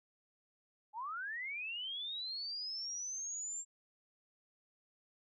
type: linear sweep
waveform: sine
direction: up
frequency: 820 to 7459 Hz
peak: -39 dBFS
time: 0.93-3.65 s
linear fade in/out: 50 ms
effects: none